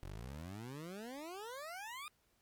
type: exponential sweep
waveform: 20% pulse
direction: up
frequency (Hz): 43.65 to 1247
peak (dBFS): -40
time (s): 0.03-2.08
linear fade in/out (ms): 0
effects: pink hiss -75 dBFS RMS until 2.41 s + MP3 96 kbps